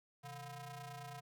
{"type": "ring-modulated tone", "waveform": "sawtooth", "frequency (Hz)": 290.4, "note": "D4", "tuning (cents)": -19, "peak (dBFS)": -40, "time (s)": [0.23, 1.21], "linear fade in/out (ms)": 20, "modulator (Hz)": 421, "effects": []}